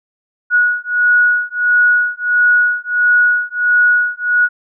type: beating tone pair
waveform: sine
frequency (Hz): 1458 / 1459.5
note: F#6 / F#6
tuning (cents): -26 / -24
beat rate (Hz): 1.5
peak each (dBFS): -13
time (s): 0.5-4.49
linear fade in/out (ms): 50
effects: none